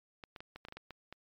clicks, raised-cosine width 0.3 ms, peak -30 dBFS, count 10, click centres 0.238 / 0.362 / 0.405 / 0.56 / 0.651 / 0.685 / 0.724 / 0.77 / 0.907 / 1.126 s, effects MP3 96 kbps

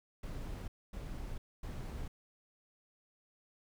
brown noise bursts, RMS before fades -42 dBFS, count 3, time 0.23-2.08 s, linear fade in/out 5 ms, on 450 ms, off 250 ms, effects none

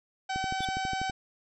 harmonic tone, 764 Hz, G5, 45 cents flat, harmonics 1 / 2 / 3 / 4 / 5 / 6 / 7 / 8 / 10, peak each -31 / -37 / -41 / -43 / -45 / -47 / -48 / -49 / -51 dBFS, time 0.29-1.11 s, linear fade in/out 10 ms
click train, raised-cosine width 3 ms, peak -24 dBFS, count 10, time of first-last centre 0.36-1.098 s, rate 12.2 Hz
triangle tone with exponential growth, 3520 Hz, A7, in tune, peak -28 dBFS, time 0.57-0.65 s, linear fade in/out 5 ms, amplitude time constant 17 ms
effects none

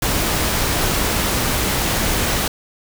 pink noise, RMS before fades -19 dBFS, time 0.02-2.48 s, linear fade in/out 5 ms, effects none

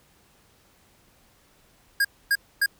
square tone bursts, 1626 Hz, G#6, 37 cents flat, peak -19 dBFS, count 3, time 2-2.661 s, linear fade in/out 5 ms, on 47 ms, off 260 ms, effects pink hiss -60 dBFS RMS until 2.79 s

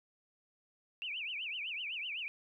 sine tone with vibrato, 2637 Hz, E7, in tune, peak -37 dBFS, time 1.02-2.28 s, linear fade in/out 0 ms, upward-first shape triangle, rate 7.9 Hz, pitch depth 290 cents each way, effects 13-bit

